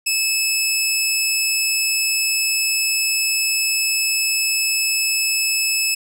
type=tone; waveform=15% pulse; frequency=2605 Hz; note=E7; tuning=21 cents flat; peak=-10 dBFS; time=0.06-5.95 s; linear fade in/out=10 ms; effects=none